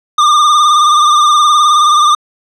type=tone with vibrato; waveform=square; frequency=1200 Hz; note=D6; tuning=37 cents sharp; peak=-6 dBFS; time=0.18-2.15 s; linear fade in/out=5 ms; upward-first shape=sine; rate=19 Hz; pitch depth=47 cents each way; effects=low-pass 6000 Hz 12 dB/octave